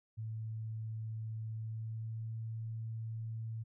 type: tone with pitch glide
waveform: sine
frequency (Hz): 110.6 to 112.27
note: A2 to A2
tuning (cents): +9 to +35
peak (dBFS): -38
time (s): 0.17-3.64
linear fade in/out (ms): 20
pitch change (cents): +26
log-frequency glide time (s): 1.5-2.36
effects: none